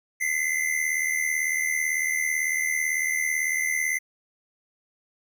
square tone pair together, 2015 / 2093 Hz, B6 / C7, +34 / 0 cents, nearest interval minor second, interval 66 cents, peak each -27 dBFS, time 0.2-3.99 s, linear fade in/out 20 ms, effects none

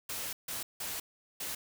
white noise bursts at uneven times, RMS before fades -38 dBFS, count 4, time 0.09-0.33 / 0.48-0.63 / 0.8-1 / 1.4-1.55 s, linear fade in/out 5 ms, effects none

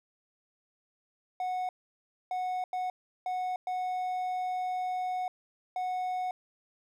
triangle tone bursts at uneven times, 735 Hz, F#5, 12 cents flat, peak -28 dBFS, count 6, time 1.4-1.69 / 2.31-2.64 / 2.73-2.9 / 3.26-3.56 / 3.67-5.28 / 5.76-6.31 s, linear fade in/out 2 ms, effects none

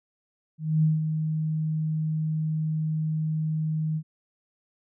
sine tone with ADSR envelope, 156.5 Hz, D#3, 10 cents sharp, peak -17 dBFS, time 0.58-4.03 s, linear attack 250 ms, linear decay 170 ms, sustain -7 dB, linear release 66 ms, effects none

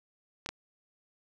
clicks, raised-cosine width 0.2 ms, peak -18 dBFS, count 2, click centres 0.461 / 0.49 s, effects none

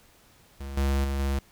square tone with level steps, 68.7 Hz, C#2, 15 cents flat, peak -35 / -23 / -27 / -25 dBFS, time 0.6-1.39 s, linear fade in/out 5 ms, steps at 0.77 / 1.04 / 1.19 s, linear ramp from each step 5 ms, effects pink hiss -58 dBFS RMS until 1.51 s

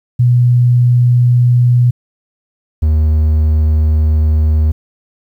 sine / triangle tone pair in turn, 122.4 / 77.27 Hz, B2 / D#2, -15 / -11 cents, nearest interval minor sixth, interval 796 cents, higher first, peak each -6 dBFS, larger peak neither, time 0.19-1.91 / 2.82-4.72 s, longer second, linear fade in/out 10 ms, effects 8-bit

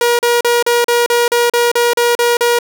sawtooth tone bursts, 477.1 Hz, A#4, 40 cents sharp, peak -6 dBFS, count 12, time 0.01-2.588 s, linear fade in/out 2 ms, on 180 ms, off 38 ms, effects none

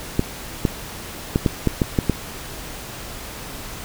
clicks, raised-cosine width 3 ms, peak -3 dBFS, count 8, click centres 0.194 / 0.652 / 1.359 / 1.462 / 1.673 / 1.818 / 1.988 / 2.097 s, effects pink hiss -34 dBFS RMS until 3.84 s

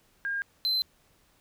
sine / triangle tone pair in turn, 1614 / 4075 Hz, G#6 / C8, -50 / -47 cents, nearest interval octave + major third, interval 1603 cents, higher second, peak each -28 / -23 dBFS, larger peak second, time 0.25-0.42 / 0.65-0.82 s, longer neither, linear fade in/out 0 ms, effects pink hiss -65 dBFS RMS until 1.4 s

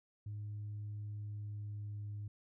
sine tone with pitch glide, 104.4 to 103.56 Hz, G#2 to G#2, +10 to -4 cents, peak -39 dBFS, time 0.26-2.28 s, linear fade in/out 5 ms, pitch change -14 cents, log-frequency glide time 1.1-2.14 s, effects tanh soft clip ceiling -38 dBFS

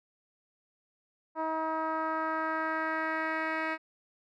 10% pulse tone with low-pass filter sweep, 318.4 Hz, D#4, 40 cents sharp, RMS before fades -32 dBFS, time 1.35-3.78 s, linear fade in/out 50 ms, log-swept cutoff 970 to 2400 Hz, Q 2.1, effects none

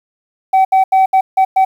sine tone bursts at uneven times, 763 Hz, G5, 47 cents flat, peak -4 dBFS, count 6, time 0.53-0.65 / 0.72-0.84 / 0.92-1.06 / 1.13-1.21 / 1.37-1.45 / 1.56-1.65 s, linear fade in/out 10 ms, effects tanh soft clip ceiling -6 dBFS + 7-bit

